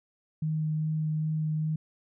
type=tone with vibrato; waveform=sine; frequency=155.56 Hz; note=D#3; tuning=in tune; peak=-26 dBFS; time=0.42-1.76 s; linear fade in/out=5 ms; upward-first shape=sine; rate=2.5 Hz; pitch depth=9 cents each way; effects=none